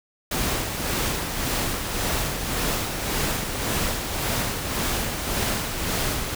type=noise with tremolo; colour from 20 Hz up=pink; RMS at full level=-24 dBFS; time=0.31-6.35 s; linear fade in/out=5 ms; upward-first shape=sine; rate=1.8 Hz; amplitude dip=45%; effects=none